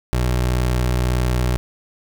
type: tone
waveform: 25% pulse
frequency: 61.74 Hz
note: B1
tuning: in tune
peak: -13 dBFS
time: 0.13-1.57 s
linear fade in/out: 0 ms
effects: none